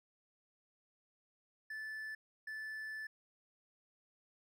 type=tone bursts at uneven times; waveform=triangle; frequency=1748 Hz; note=A6; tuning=12 cents flat; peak=-40 dBFS; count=2; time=1.7-2.15 / 2.47-3.07 s; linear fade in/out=5 ms; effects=none